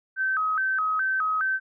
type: tone with vibrato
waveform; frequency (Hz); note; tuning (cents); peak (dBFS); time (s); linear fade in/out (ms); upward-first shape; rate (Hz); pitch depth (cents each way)
sine; 1400; F6; +4; -22; 0.16-1.6; 50; square; 2.4; 170
effects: none